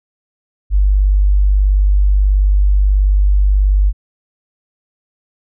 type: tone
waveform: sine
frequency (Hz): 49.24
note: G1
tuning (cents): +8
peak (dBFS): -8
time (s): 0.7-3.93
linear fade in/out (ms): 50
effects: none